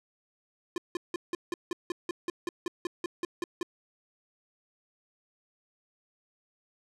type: tone bursts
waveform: square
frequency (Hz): 349.2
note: F4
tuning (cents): 0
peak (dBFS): -30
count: 16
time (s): 0.76-3.63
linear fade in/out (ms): 2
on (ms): 20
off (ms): 170
effects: low-pass 9000 Hz 12 dB/octave